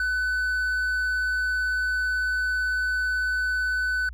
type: tone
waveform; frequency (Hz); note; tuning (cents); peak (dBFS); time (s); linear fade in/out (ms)
triangle; 1503; F#6; +27; -21; 0-4.09; 2
effects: added 60 Hz sine -36 dBFS peak until 4.13 s